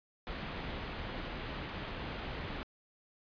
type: low-pass noise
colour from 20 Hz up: pink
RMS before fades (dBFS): -41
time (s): 0.27-2.63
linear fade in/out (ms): 0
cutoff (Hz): 3700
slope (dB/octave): 24
effects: resampled to 11025 Hz